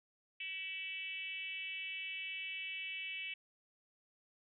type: tone with frequency modulation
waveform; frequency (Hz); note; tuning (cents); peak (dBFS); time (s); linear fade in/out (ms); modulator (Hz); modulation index
sine; 2637; E7; 0; -40; 0.4-3.34; 5; 355; 1.2
effects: none